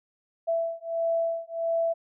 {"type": "beating tone pair", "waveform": "sine", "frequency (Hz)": [664, 665.5], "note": ["E5", "E5"], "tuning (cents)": [12, 16], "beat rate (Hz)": 1.5, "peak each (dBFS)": -28, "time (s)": [0.47, 1.94], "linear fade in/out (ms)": 20, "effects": []}